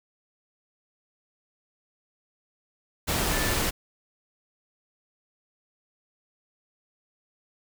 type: tone in noise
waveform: sine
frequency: 1760 Hz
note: A6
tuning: in tune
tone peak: -33 dBFS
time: 3.32-3.54 s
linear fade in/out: 20 ms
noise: pink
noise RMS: -26 dBFS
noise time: 3.07-3.71 s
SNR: -10 dB
effects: none